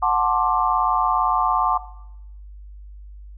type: chord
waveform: sine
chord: D dominant seventh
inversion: first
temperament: just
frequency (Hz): 734.2 / 881 / 1057.2 / 1174.7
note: F#5 / A5 / C6 / D6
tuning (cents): -14 / +2 / +18 / 0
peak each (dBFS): -22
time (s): 0.02-1.78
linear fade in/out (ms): 10
effects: noise-tail reverb RT60 0.8 s tail -17 dB re dry + added 50 Hz sine -37 dBFS peak until 3.37 s